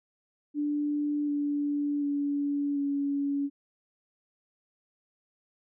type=tone with pitch steps; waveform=sine; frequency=293.7 / 289.8 / 286 / 282.2 Hz; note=D4 / D4 / D4 / C#4; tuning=0 / -23 / -46 / +31 cents; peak=-26 dBFS; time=0.54-3.5 s; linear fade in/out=50 ms; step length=740 ms; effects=none